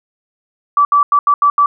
sine tone bursts at uneven times, 1156 Hz, D6, 28 cents flat, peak -7 dBFS, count 6, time 0.77-0.85 / 0.92-1.03 / 1.12-1.19 / 1.27-1.34 / 1.42-1.5 / 1.58-1.66 s, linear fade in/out 2 ms, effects none

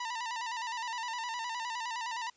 sawtooth tone with vibrato, 942 Hz, A#5, 18 cents sharp, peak -31 dBFS, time 0-2.3 s, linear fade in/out 5 ms, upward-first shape square, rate 9.7 Hz, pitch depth 70 cents each way, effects white hiss -66 dBFS RMS until 2.36 s + resampled to 16000 Hz

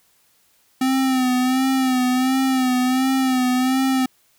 square tone with vibrato, 258.1 Hz, C4, 23 cents flat, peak -17 dBFS, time 0.81-4.06 s, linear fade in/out 5 ms, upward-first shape sine, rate 1.4 Hz, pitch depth 48 cents each way, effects white hiss -60 dBFS RMS until 4.38 s

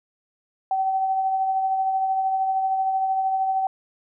sine tone with tremolo, 766 Hz, G5, 40 cents flat, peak -18 dBFS, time 0.71-3.67 s, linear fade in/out 2 ms, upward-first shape triangle, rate 13 Hz, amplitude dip 40%, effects none

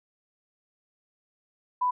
sine tone, 994 Hz, B5, 11 cents sharp, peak -22 dBFS, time 1.81-1.91 s, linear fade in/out 10 ms, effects none

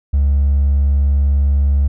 triangle tone with hard clipping, 70.1 Hz, C#2, 20 cents sharp, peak -10 dBFS, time 0.13-1.88 s, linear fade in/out 10 ms, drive 2 dB, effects none

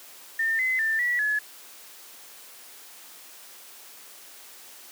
sine tone with pitch steps, 1807 / 2039 / 1784 / 1943 / 1704 Hz, A6 / C7 / A6 / B6 / G#6, +46 / -45 / +23 / -29 / +44 cents, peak -22 dBFS, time 0.39-1.39 s, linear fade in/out 5 ms, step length 200 ms, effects white hiss -47 dBFS RMS until 4.91 s + high-pass 300 Hz 12 dB/octave

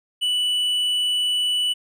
triangle tone with tanh clipping, 2965 Hz, F#7, 3 cents sharp, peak -20 dBFS, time 0.21-1.74 s, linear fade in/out 20 ms, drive 9 dB, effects none

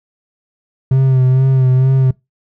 triangle tone with vibrato, 130.81 Hz, C3, in tune, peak -6 dBFS, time 0.91-2.11 s, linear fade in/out 5 ms, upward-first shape sine, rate 2.2 Hz, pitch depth 36 cents each way, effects noise-tail reverb RT60 0.2 s tail -23 dB re dry

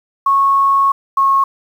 sine tone pair in turn, 1100 / 1091.8 Hz, C#6 / C#6, -14 / -27 cents, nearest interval unison, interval 13 cents, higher first, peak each -9 dBFS, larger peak neither, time 0.26-0.92 / 1.17-1.44 s, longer first, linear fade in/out 5 ms, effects 7-bit

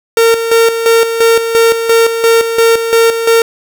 45% pulse tone with tremolo, 457.8 Hz, A#4, 31 cents flat, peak -5 dBFS, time 0.17-3.42 s, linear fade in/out 2 ms, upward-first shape square, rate 2.9 Hz, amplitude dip 60%, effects none

